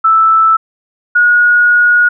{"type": "tone pair in turn", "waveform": "sine", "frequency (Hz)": [1318.5, 1447.4], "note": ["E6", "F#6"], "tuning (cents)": [0, -39], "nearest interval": "major second", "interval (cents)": 161, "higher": "second", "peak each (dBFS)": -5, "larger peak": "neither", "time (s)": [[0.04, 0.57], [1.15, 2.09]], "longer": "second", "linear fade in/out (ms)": 10, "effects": []}